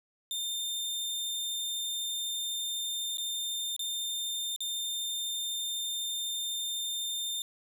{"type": "tone with dropouts", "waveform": "sawtooth", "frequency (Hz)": 3612, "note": "A7", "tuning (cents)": 45, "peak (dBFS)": -29, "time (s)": [0.31, 7.42], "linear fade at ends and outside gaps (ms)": 1, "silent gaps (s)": [[3.172, 3.182], [3.764, 3.793], [4.562, 4.605]], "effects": []}